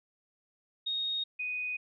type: tone pair in turn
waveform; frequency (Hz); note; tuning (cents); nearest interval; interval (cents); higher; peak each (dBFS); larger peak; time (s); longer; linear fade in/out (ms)
sine; 3729 / 2489; A#7 / D#7; 0 / 0; perfect fifth; 700; first; -30 / -32; first; 0.86-1.24 / 1.39-1.77; neither; 10
effects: none